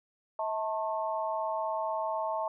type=tone cluster; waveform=sine; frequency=644 / 888 / 1081 Hz; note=E5 / A5 / C#6; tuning=-41 / +16 / -44 cents; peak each=-33 / -33 / -37 dBFS; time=0.39-2.48 s; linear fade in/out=2 ms; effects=none